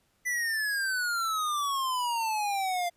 square exponential sweep, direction down, 2002 to 690 Hz, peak -28 dBFS, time 0.25-2.9 s, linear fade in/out 20 ms, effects pink hiss -70 dBFS RMS until 2.96 s + resampled to 32000 Hz

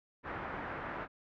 white low-pass noise, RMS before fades -41 dBFS, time 0.23-1.08 s, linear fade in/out 50 ms, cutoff 1700 Hz, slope 24 dB/octave, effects none

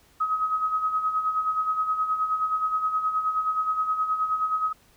sine tone with tremolo, 1269 Hz, D#6, 34 cents sharp, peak -20 dBFS, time 0.2-4.73 s, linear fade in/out 10 ms, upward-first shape sine, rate 9.5 Hz, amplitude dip 60%, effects pink hiss -59 dBFS RMS until 4.96 s

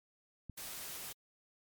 click, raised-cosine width 5 ms, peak -33 dBFS, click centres 0.497 s
white noise, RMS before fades -45 dBFS, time 0.57-1.13 s, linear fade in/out 10 ms
effects MP3 96 kbps

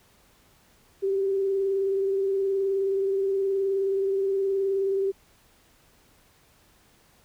sine tone with vibrato, 389.9 Hz, G4, 9 cents flat, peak -22 dBFS, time 1.02-5.12 s, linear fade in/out 20 ms, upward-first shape sine, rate 19 Hz, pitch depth 24 cents each way, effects pink hiss -60 dBFS RMS until 7.24 s

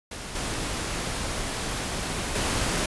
pink noise with level steps, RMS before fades -36 / -30 / -26 dBFS, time 0.11-2.86 s, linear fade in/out 5 ms, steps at 0.35 / 2.35 s, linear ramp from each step 5 ms, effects resampled to 24000 Hz

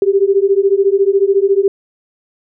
sine beating tone pair, 387.2 / 401.2 Hz, G4 / G4, -21 / +40 cents, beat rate 14 Hz, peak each -12 dBFS, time 0.02-1.68 s, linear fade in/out 2 ms, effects none

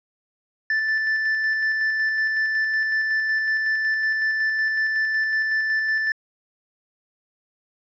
triangle tone with tremolo, 1760 Hz, A6, in tune, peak -17 dBFS, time 0.7-6.12 s, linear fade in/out 2 ms, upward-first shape square, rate 5.4 Hz, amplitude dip 25%, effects resampled to 16000 Hz

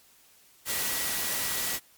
sine tone in noise, 1933 Hz, B6, 38 cents flat, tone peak -40 dBFS, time 0.65-1.8 s, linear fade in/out 50 ms, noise white, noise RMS -30 dBFS, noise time 0.65-1.8 s, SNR -13 dB, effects white hiss -59 dBFS RMS until 1.97 s + MP3 96 kbps

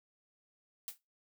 blue noise with exponential decay, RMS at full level -37 dBFS, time 0.88-0.98 s, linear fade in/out 1 ms, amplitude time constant 21 ms, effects noise-tail reverb RT60 0.2 s tail -17 dB re dry

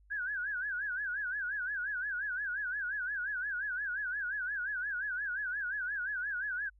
sine tone with vibrato, 1568 Hz, G6, in tune, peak -33 dBFS, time 0.1-6.7 s, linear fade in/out 20 ms, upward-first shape sine, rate 5.7 Hz, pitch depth 150 cents each way, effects added 50 Hz sine -60 dBFS peak until 6.79 s

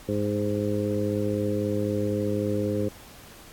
harmonic tone with a mistuned harmonic, 103.83 Hz, G#2, in tune, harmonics 1 / 2 / 3 / 4 / 5, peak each -30 / -30 / -30 / -30 / -30 dBFS, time 0.08-2.89 s, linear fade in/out 10 ms, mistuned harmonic 1, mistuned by -29 cents, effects pink hiss -48 dBFS RMS until 3.52 s + AAC 64 kbps

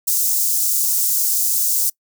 white high-pass noise, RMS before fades -18 dBFS, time 0.07-1.9 s, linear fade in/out 10 ms, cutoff 5900 Hz, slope 24 dB/octave, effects noise-tail reverb RT60 0.1 s tail -25 dB re dry

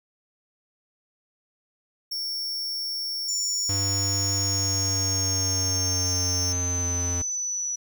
45% pulse tone, 5470 Hz, F8, 37 cents flat, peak -28 dBFS, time 2.11-6.53 s, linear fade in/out 10 ms
sine exponential sweep, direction down, 7040 to 5900 Hz, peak -26 dBFS, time 3.28-7.76 s, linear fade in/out 10 ms
square tone with pitch glide, 98.8 to 88.02 Hz, G2 to F2, +14 to +14 cents, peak -28 dBFS, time 3.69-7.22 s, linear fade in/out 5 ms, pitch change -200 cents, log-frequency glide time 4.35-6.89 s
effects 10-bit

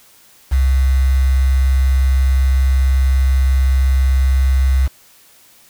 sine tone with quantisation, 66.1 Hz, C2, 18 cents sharp, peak -10 dBFS, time 0.51-4.88 s, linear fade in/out 20 ms, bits 5, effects white hiss -48 dBFS RMS until 5.69 s

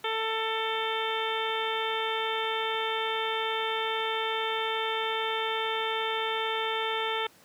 harmonic tone, 444.4 Hz, A4, 17 cents sharp, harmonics 1 / 2 / 3 / 4 / 5 / 6 / 7 / 8, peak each -33 / -33 / -35 / -38 / -37 / -42 / -37 / -37 dBFS, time 0.04-7.27 s, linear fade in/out 5 ms, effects pink hiss -57 dBFS RMS until 7.44 s + high-pass 150 Hz 12 dB/octave

